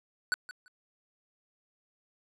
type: tone with echo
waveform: square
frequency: 1490 Hz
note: F#6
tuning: 12 cents sharp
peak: -26 dBFS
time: 0.32-0.34 s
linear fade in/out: 0 ms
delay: 170 ms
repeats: 2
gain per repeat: -15 dB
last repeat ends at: 0.68 s
effects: low-pass 10000 Hz 12 dB/octave